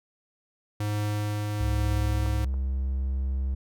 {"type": "tone with tremolo", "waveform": "square", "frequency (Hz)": 104.6, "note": "G#2", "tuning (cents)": 13, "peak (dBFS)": -26, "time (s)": [0.8, 2.45], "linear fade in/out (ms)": 5, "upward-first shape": "triangle", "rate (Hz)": 1.1, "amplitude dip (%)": 25}
{"type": "tone with pitch glide", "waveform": "triangle", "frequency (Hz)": [65.9, 66.36], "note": ["C2", "C2"], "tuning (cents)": [13, 25], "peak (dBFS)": -23, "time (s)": [1.6, 3.55], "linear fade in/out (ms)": 10, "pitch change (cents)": 12, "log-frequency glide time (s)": [1.72, 3.33]}
{"type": "clicks", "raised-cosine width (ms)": 1, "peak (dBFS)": [-25, -33], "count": 2, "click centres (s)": [2.262, 2.541]}
{"effects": []}